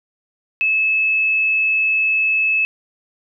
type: tone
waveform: sine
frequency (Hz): 2600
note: E7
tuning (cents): -24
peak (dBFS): -14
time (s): 0.61-2.65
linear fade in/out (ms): 0
effects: none